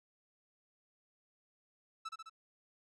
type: tone with echo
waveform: 45% pulse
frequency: 1315 Hz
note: E6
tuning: 5 cents flat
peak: -39 dBFS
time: 2.05-2.09 s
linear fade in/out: 10 ms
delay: 69 ms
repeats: 3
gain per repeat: -3 dB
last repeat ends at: 2.297 s
effects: low-pass 6000 Hz 12 dB/octave